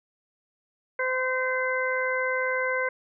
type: harmonic tone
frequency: 514 Hz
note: C5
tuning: 31 cents flat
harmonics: 1 / 2 / 3 / 4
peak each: -28 / -32 / -29 / -30 dBFS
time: 0.99-2.89 s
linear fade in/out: 5 ms
effects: none